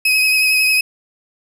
35% pulse tone with vibrato, 2537 Hz, D#7, 33 cents sharp, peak -10 dBFS, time 0.05-0.81 s, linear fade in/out 5 ms, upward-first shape triangle, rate 11 Hz, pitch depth 29 cents each way, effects none

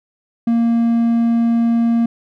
triangle tone, 232.3 Hz, A#3, 6 cents flat, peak -10 dBFS, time 0.47-2.06 s, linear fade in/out 5 ms, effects none

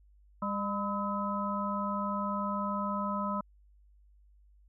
harmonic tone with a mistuned harmonic, 201.7 Hz, G3, 50 cents sharp, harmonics 1 / 3 / 5 / 6, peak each -34 / -39 / -35 / -36 dBFS, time 0.42-3.41 s, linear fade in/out 5 ms, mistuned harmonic 6, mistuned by +100 cents, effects added 50 Hz sine -58 dBFS peak until 4.68 s

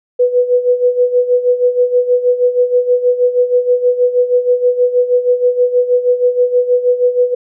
sine tone with tremolo, 493.9 Hz, B4, in tune, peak -6 dBFS, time 0.19-7.35 s, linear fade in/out 10 ms, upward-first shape sine, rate 6.3 Hz, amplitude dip 75%, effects none

